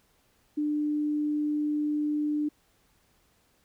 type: tone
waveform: sine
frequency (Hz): 298.3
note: D4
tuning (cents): +27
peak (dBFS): -25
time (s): 0.57-2.49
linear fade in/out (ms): 10
effects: pink hiss -67 dBFS RMS until 3.64 s